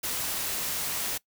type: noise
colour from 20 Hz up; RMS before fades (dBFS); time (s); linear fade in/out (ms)
white; -31; 0.03-1.18; 10
effects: noise-tail reverb RT60 0.1 s tail -21 dB re dry